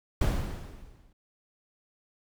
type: noise with exponential decay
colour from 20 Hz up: brown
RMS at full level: -22 dBFS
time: 0.21-1.13 s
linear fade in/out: 5 ms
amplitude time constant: 200 ms
effects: none